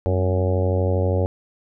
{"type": "harmonic tone with a mistuned harmonic", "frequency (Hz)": 92.5, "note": "F#2", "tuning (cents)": 0, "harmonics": [1, 2, 3, 4, 5, 6, 7, 8, 9], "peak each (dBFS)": [-19, -31, -31, -29, -26, -26, -35, -36, -38], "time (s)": [0.06, 1.26], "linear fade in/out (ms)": 0, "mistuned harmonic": 2, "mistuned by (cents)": 94, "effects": []}